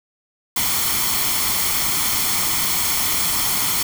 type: noise with comb filter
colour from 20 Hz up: white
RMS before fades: -20 dBFS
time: 0.56-3.83 s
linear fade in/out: 5 ms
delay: 0.92 ms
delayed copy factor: +0.55
effects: none